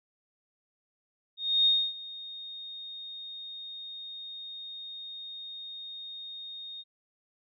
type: tone with ADSR envelope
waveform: sine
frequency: 3700 Hz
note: A#7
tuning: 14 cents flat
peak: -19 dBFS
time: 1.37-6.84 s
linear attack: 290 ms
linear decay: 270 ms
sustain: -20 dB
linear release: 38 ms
effects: none